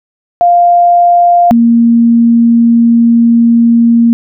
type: tone pair in turn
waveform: sine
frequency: 698.5 / 233.1 Hz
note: F5 / A#3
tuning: 0 / 0 cents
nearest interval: octave + perfect fifth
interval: 1900 cents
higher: first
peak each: -3 dBFS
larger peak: neither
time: 0.41-1.51 / 1.51-4.13 s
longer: second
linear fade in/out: 0 ms
effects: none